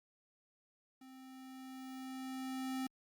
square tone with level ramp, 261.6 Hz, C4, in tune, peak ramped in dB -55 to -37 dBFS, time 1.01-2.87 s, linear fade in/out 5 ms, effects Opus 48 kbps

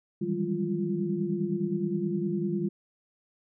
sine tone cluster, 157.6 / 166.7 / 192.5 / 202.3 / 347 Hz, D#3 / E3 / G3 / G#3 / F4, +23 / +20 / -31 / -45 / -11 cents, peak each -36 / -37 / -31 / -33 / -31 dBFS, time 0.21-2.69 s, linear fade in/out 10 ms, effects none

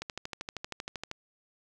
click train, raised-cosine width 0.2 ms, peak -19 dBFS, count 15, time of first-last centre 0.02-1.114 s, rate 12.8 Hz, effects none

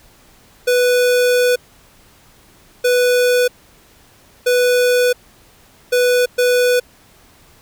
square tone bursts at uneven times, 493.9 Hz, B4, in tune, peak -12 dBFS, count 5, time 0.67-1.56 / 2.84-3.48 / 4.46-5.13 / 5.92-6.26 / 6.38-6.8 s, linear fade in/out 10 ms, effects pink hiss -49 dBFS RMS until 7.61 s

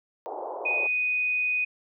white band-pass noise, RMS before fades -35 dBFS, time 0.26-0.87 s, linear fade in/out 0 ms, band 370 to 910 Hz, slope 48 dB/octave
sine tone, 2489 Hz, D#7, in tune, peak -23 dBFS, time 0.65-1.65 s, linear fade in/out 10 ms
effects none

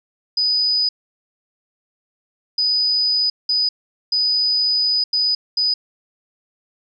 sine tone bursts at uneven times, 4978 Hz, D#8, in tune, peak -15 dBFS, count 6, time 0.37-0.89 / 2.58-3.3 / 3.49-3.69 / 4.12-5.04 / 5.13-5.35 / 5.57-5.74 s, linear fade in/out 5 ms, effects none

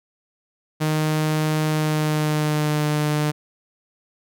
sawtooth tone with pitch glide, 154.8 to 150.31 Hz, D#3 to D3, -9 to +41 cents, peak -15 dBFS, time 0.8-3.32 s, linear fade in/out 20 ms, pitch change -50 cents, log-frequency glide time 1.68-2.84 s, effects none

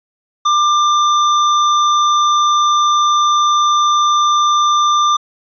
sine tone with tanh clipping, 1191 Hz, D6, 24 cents sharp, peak -12 dBFS, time 0.45-5.17 s, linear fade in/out 10 ms, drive 18 dB, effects resampled to 16000 Hz

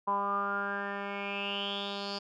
10% pulse tone with low-pass filter sweep, 200.3 Hz, G3, 38 cents sharp, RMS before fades -34 dBFS, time 0.07-2.19 s, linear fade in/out 10 ms, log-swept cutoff 980 to 4700 Hz, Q 9.1, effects none

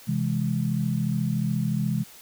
sine chord, C augmented, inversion none, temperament equal, 130.81 / 164.81 / 207.7 Hz, C3 / E3 / G#3, 0 / 0 / 0 cents, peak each -27 / -27 / -27 dBFS, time 0.07-2.04 s, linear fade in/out 20 ms, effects white hiss -48 dBFS RMS until 2.21 s

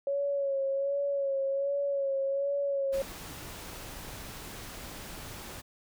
sine tone with vibrato, 554.4 Hz, C#5, in tune, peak -27 dBFS, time 0.07-3.02 s, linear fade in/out 2 ms, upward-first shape sine, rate 1.3 Hz, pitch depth 35 cents each way
pink noise, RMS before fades -43 dBFS, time 2.92-5.62 s, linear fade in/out 20 ms
effects none

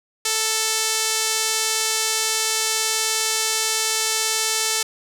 sawtooth tone with band-pass filter, 440.7 Hz, A4, 3 cents sharp, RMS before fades -22 dBFS, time 0.25-4.83 s, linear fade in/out 5 ms, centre 6800 Hz, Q 1.1, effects none

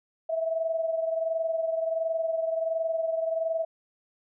sine tone pair together, 650 / 671.4 Hz, E5 / E5, -24 / +32 cents, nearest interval minor second, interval 56 cents, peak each -26 / -33 dBFS, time 0.29-3.65 s, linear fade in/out 10 ms, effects none

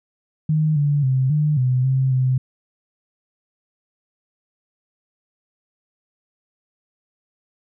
sine tone with pitch steps, 154.9 / 144.9 / 131.1 / 150.6 / 127.3 / 132.3 / 129.2 Hz, D#3 / D3 / C3 / D3 / C3 / C3 / C3, -7 / -23 / +4 / +44 / -47 / +20 / -21 cents, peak -15 dBFS, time 0.49-2.38 s, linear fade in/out 5 ms, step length 270 ms, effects none

